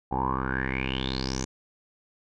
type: tone with low-pass filter sweep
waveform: 10% pulse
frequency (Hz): 65.41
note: C2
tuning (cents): 0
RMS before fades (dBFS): -29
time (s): 0.11-1.45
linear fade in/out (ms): 10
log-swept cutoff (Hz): 780 to 6700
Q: 9.7
effects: none